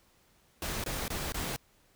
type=noise bursts; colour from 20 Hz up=pink; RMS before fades=-35 dBFS; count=4; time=0.62-1.563 s; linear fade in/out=2 ms; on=220 ms; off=21 ms; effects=pink hiss -66 dBFS RMS until 1.95 s